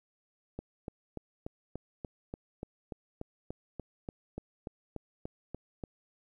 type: click train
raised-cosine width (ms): 2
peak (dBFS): -25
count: 19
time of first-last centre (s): 0.59-5.838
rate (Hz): 3.43
effects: 11-bit